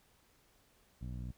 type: tone with low-pass filter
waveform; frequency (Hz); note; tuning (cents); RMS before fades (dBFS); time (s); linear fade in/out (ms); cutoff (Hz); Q
15% pulse; 61.74; B1; 0; -42; 1.01-1.32; 10; 190; 0.65
effects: pink hiss -69 dBFS RMS until 1.37 s